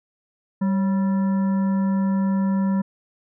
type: harmonic tone with a mistuned harmonic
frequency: 194.5 Hz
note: G3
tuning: 13 cents flat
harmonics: 1 / 3 / 5 / 7 / 9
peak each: -18 / -35 / -34 / -44 / -45 dBFS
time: 0.61-2.82 s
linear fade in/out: 10 ms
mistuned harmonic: 3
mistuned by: -100 cents
effects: none